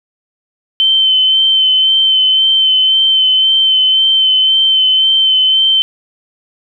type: tone with vibrato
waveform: sine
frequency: 3081 Hz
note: G7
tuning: 31 cents flat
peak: -7 dBFS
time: 0.8-5.82 s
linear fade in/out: 0 ms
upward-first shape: sine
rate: 1.9 Hz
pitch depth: 19 cents each way
effects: none